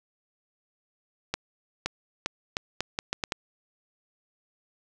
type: accelerating click train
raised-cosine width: 0.2 ms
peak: -10 dBFS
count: 9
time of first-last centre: 1.34-3.321 s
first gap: 520 ms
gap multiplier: 0.77
effects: none

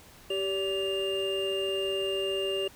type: tone cluster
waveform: triangle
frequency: 389.1 / 572 / 2805 Hz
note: G4 / D5 / F7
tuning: -13 / -46 / +7 cents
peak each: -28 / -33 / -31 dBFS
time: 0.3-2.68 s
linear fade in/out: 5 ms
effects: pink hiss -53 dBFS RMS until 2.75 s

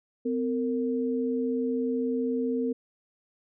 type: tone pair together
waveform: sine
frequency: 255 / 458 Hz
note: C4 / A#4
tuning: -44 / -31 cents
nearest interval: minor seventh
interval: 1013 cents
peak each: -27 / -29 dBFS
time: 0.25-2.73 s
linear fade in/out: 10 ms
effects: none

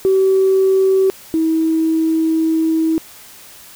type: tone pair in turn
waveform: sine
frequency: 382.6 / 321.7 Hz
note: G4 / E4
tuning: -42 / -42 cents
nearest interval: minor third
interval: 300 cents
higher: first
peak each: -9 / -12 dBFS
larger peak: first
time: 0.05-1.1 / 1.34-2.98 s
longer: second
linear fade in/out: 0 ms
effects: tanh soft clip ceiling -5 dBFS + white hiss -40 dBFS RMS until 3.75 s

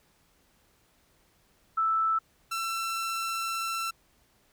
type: tone pair in turn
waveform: sine / sawtooth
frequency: 1318.5 / 1342.3 Hz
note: E6 / E6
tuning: 0 / +31 cents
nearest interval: unison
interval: 31 cents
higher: second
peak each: -23 / -26 dBFS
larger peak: first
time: 1.77-2.19 / 2.51-3.91 s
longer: second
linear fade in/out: 10 ms
effects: pink hiss -66 dBFS RMS until 4.52 s

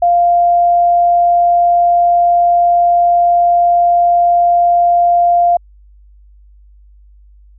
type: tone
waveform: sine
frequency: 697 Hz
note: F5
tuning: 4 cents flat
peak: -7 dBFS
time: 0.02-5.57 s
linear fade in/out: 5 ms
effects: added 50 Hz sine -40 dBFS peak until 7.58 s

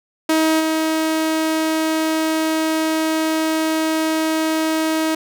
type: tone with level steps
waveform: sawtooth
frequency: 317.6 Hz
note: D#4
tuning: 36 cents sharp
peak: -10 / -13 dBFS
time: 0.29-5.15 s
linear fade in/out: 5 ms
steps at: 0.59 s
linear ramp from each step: 20 ms
effects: none

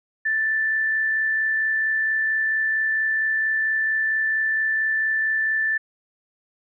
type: tone with amplitude modulation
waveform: sine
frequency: 1763 Hz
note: A6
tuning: 3 cents sharp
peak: -18 dBFS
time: 0.25-5.78 s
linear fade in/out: 10 ms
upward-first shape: sine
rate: 64.4 Hz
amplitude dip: 25%
effects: none

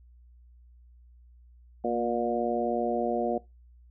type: harmonic tone with a mistuned harmonic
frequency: 119.1 Hz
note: A#2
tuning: 38 cents sharp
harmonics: 2 / 3 / 4 / 5 / 6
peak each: -32 / -32 / -32 / -32 / -32 dBFS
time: 1.84-3.38 s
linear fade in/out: 5 ms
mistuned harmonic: 2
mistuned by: -24 cents
effects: noise-tail reverb RT60 0.2 s tail -19 dB re dry + added 60 Hz sine -52 dBFS peak until 3.9 s

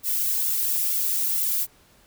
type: noise with flanger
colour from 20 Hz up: violet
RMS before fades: -24 dBFS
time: 0.03-1.67 s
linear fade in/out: 50 ms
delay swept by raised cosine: 1.4 to 2.7 ms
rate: 2.2 Hz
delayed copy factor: +0.7
effects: pink hiss -57 dBFS RMS until 2.06 s

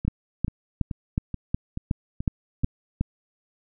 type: two click trains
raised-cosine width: 5 ms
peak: -17 / -10 dBFS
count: 7 / 9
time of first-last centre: 0.05-2.636 / 0.08-3.01 s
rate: 2.32 / 2.73 Hz
effects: none

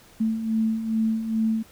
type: beating tone pair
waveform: sine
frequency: 220 / 222.4 Hz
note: A3 / A3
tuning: 0 / +19 cents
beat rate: 2.4 Hz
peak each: -29 / -22 dBFS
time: 0.2-1.63 s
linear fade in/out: 10 ms
effects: pink hiss -52 dBFS RMS until 1.71 s

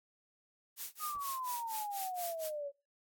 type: noise with tremolo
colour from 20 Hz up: blue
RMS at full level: -40 dBFS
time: 0.76-2.51 s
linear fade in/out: 50 ms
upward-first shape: sine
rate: 4.2 Hz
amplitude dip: 100%
type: exponential sweep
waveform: sine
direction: down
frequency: 1256 to 554.4 Hz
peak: -37 dBFS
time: 0.99-2.72 s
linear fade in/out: 50 ms
type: noise with exponential decay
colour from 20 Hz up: brown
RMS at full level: -48 dBFS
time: 1.15-1.23 s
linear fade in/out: 0 ms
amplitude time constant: 17 ms
effects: noise-tail reverb RT60 0.3 s tail -22 dB re dry + AAC 64 kbps

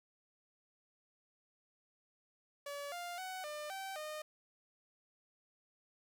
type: tone with pitch steps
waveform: sawtooth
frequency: 571 / 700 / 748 / 600 / 773 / 612 Hz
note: D5 / F5 / F#5 / D5 / G5 / D#5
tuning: -49 / +4 / +19 / +37 / -24 / -29 cents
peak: -38 dBFS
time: 2.66-4.22 s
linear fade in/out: 5 ms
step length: 260 ms
effects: 12-bit

